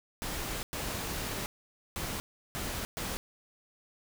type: noise bursts at uneven times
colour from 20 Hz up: pink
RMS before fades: -36 dBFS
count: 5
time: 0.22-0.63 / 0.73-1.46 / 1.96-2.2 / 2.55-2.85 / 2.97-3.17 s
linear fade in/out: 0 ms
effects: none